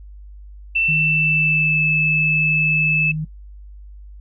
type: tone with pitch glide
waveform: sine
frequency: 2674 to 2617 Hz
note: E7 to E7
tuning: +24 to -13 cents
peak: -15 dBFS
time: 0.75-3.12 s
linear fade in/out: 10 ms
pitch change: -37 cents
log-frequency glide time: 0.94-1.84 s
type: tone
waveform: sine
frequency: 155.56 Hz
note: D#3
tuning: in tune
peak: -21 dBFS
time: 0.88-3.25 s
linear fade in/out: 10 ms
effects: noise-tail reverb RT60 0.1 s tail -20 dB re dry + added 50 Hz sine -36 dBFS peak until 4.2 s